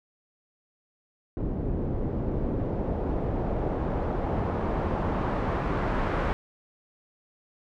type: noise with low-pass filter sweep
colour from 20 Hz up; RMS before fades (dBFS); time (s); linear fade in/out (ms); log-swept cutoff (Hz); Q
pink; -28; 1.37-6.33; 0; 350 to 1400; 1
effects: none